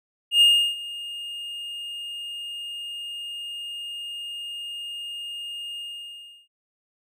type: tone with ADSR envelope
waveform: triangle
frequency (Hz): 2835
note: F7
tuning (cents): +25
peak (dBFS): -10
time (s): 0.31-6.48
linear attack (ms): 100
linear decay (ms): 340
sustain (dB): -20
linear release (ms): 700
effects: none